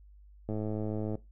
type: click train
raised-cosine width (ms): 2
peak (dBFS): -22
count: 72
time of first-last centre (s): 0.49-1.154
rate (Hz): 107
effects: noise-tail reverb RT60 0.2 s tail -18 dB re dry + added 50 Hz sine -52 dBFS peak until 1.31 s